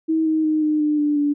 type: tone with pitch steps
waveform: sine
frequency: 320 / 314.9 / 309.8 / 304.8 / 300 / 295.1 / 290.4 Hz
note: D#4 / D#4 / D#4 / D#4 / D4 / D4 / D4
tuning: +49 / +21 / -7 / -36 / +37 / +8 / -19 cents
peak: -16 dBFS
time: 0.08-1.34 s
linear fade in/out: 20 ms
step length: 180 ms
effects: none